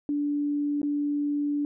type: tone with dropouts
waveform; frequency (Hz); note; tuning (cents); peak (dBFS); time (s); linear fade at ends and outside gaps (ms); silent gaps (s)
sine; 290.7; D4; -18; -24; 0.09-1.65; 1; 0.817-0.83
effects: none